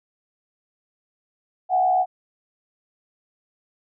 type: tone with frequency modulation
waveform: sine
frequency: 740 Hz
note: F#5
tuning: in tune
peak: -16 dBFS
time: 1.69-2.06 s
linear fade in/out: 50 ms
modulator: 67.6 Hz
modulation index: 0.59
effects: none